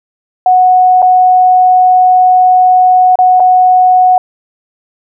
sine tone with dropouts, 736 Hz, F#5, 9 cents flat, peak -3 dBFS, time 0.46-4.18 s, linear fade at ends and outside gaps 2 ms, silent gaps 1.02-1.026 / 3.156-3.188 / 3.398-3.402 s, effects none

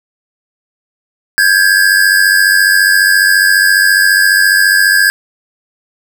square tone pair together, 1590.4 / 1685 Hz, G6 / G#6, +25 / +25 cents, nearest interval minor second, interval 100 cents, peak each -10 dBFS, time 1.38-5.1 s, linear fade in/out 0 ms, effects none

